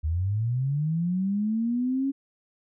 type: linear sweep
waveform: sine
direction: up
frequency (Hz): 73.9 to 277.2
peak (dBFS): -23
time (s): 0.03-2.12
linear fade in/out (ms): 20
effects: none